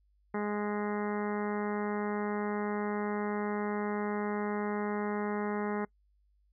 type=harmonic tone; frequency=207.7 Hz; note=G#3; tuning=in tune; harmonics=1 / 2 / 3 / 4 / 5 / 6 / 7 / 8 / 9 / 10; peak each=-34 / -35 / -44 / -40 / -44 / -45 / -47 / -50 / -47 / -51 dBFS; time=0.34-5.85 s; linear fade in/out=5 ms; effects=noise-tail reverb RT60 0.1 s tail -24 dB re dry + added 50 Hz sine -66 dBFS peak until 6.52 s